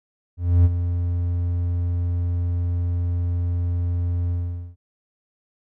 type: tone with ADSR envelope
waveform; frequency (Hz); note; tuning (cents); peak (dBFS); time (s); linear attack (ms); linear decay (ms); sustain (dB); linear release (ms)
triangle; 87.31; F2; 0; -8; 0.37-4.76; 280; 34; -10; 450
effects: none